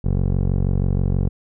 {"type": "tone with low-pass filter", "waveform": "15% pulse", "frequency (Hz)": 46.25, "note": "F#1", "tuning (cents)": 0, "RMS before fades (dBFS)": -19, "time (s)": [0.04, 1.29], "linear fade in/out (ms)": 10, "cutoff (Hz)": 380, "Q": 0.64, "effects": []}